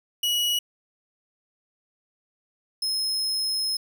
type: tone pair in turn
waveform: 40% pulse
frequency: 2918 / 5165 Hz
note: F#7 / E8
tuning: -25 / -36 cents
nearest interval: minor seventh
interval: 989 cents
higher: second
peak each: -21 / -23 dBFS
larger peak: first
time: 0.23-0.59 / 2.82-3.77 s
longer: second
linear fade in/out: 5 ms
effects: none